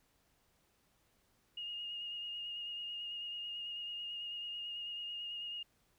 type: tone with vibrato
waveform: sine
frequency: 2851 Hz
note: F7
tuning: 35 cents sharp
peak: -40 dBFS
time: 1.57-5.63 s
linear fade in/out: 5 ms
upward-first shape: triangle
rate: 9.1 Hz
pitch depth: 25 cents each way
effects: pink hiss -74 dBFS RMS until 5.98 s